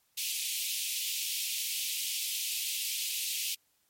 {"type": "high-pass noise", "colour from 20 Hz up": "pink", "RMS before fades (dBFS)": -34, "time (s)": [0.17, 3.55], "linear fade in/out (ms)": 10, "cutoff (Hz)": 2500, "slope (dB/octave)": 48, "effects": ["white hiss -72 dBFS RMS until 3.89 s", "MP3 64 kbps"]}